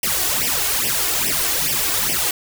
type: noise with flanger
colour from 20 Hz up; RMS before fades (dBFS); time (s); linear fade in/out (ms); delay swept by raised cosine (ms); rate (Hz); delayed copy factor
white; -20; 0.03-2.31; 2; 0.36 to 2.76; 2.4; +0.9
effects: none